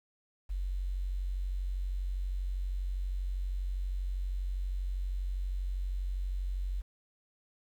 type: tone with quantisation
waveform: sine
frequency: 46.25 Hz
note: F#1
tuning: in tune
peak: -31 dBFS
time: 0.49-6.82 s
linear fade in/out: 20 ms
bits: 10
effects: none